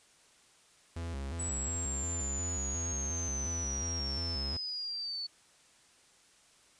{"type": "tone with vibrato", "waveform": "45% pulse", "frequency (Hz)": 75.8, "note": "D#2", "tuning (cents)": -45, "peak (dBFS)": -36, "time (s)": [0.96, 4.57], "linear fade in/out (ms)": 5, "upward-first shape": "square", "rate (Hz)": 2.8, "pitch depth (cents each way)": 180}
{"type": "linear sweep", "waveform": "sine", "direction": "down", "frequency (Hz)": [7900, 4435], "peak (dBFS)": -35, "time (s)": [1.39, 5.27], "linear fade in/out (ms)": 10}
{"effects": ["white hiss -63 dBFS RMS until 6.79 s", "resampled to 22050 Hz"]}